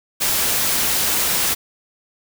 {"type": "noise", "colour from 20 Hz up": "white", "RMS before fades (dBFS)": -19, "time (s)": [0.2, 1.55], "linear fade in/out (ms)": 20, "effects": []}